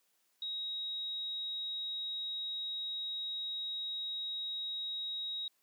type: tone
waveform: sine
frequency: 3800 Hz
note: A#7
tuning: 33 cents sharp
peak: -36 dBFS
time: 0.42-5.48 s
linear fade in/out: 2 ms
effects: white hiss -75 dBFS RMS until 5.62 s + high-pass 200 Hz 12 dB/octave